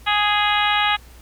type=harmonic tone with a mistuned harmonic; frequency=415.3 Hz; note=G#4; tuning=in tune; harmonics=2 / 3 / 4 / 5 / 6 / 7 / 8 / 9; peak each=-21 / -23 / -24 / -25 / -26 / -26 / -27 / -28 dBFS; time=0.06-0.97 s; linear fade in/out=20 ms; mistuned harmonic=9; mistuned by=+37 cents; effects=added 60 Hz sine -43 dBFS peak until 1.21 s + pink hiss -49 dBFS RMS until 1.21 s

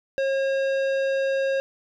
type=tone with tanh clipping; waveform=triangle; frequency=541 Hz; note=C#5; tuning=42 cents flat; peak=-23 dBFS; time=0.18-1.6 s; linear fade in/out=0 ms; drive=18 dB; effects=none

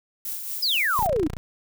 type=noise with tremolo; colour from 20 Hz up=violet; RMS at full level=-30 dBFS; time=0.25-1.07 s; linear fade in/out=2 ms; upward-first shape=sine; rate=4.4 Hz; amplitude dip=45%
type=exponential sweep; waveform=sine; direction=down; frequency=5274 to 277.2 Hz; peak=-20 dBFS; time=0.62-1.28 s; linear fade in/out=10 ms
type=tone; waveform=10% pulse; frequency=29.14 Hz; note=A#0; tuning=in tune; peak=-23 dBFS; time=0.99-1.37 s; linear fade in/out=0 ms
effects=none

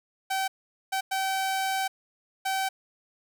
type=tone bursts at uneven times; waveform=sawtooth; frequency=769 Hz; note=G5; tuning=33 cents flat; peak=-22 dBFS; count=4; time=0.3-0.48 / 0.92-1.01 / 1.11-1.88 / 2.45-2.69 s; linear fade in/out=10 ms; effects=none

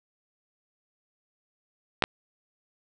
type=clicks; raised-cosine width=0.3 ms; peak=-6 dBFS; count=2; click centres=2.023 / 2.039 s; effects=none

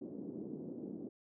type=band-pass noise; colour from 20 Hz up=pink; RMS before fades=-45 dBFS; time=0.01-1.09 s; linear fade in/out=10 ms; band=200 to 380 Hz; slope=24 dB/octave; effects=none

